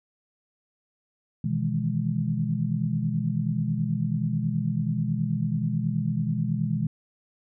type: chord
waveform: sine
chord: E major seventh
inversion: second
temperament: equal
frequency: 123.47 / 155.56 / 164.81 / 207.7 Hz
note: B2 / D#3 / E3 / G#3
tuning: 0 / 0 / 0 / 0 cents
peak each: -29 dBFS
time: 1.44-6.87 s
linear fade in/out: 5 ms
effects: none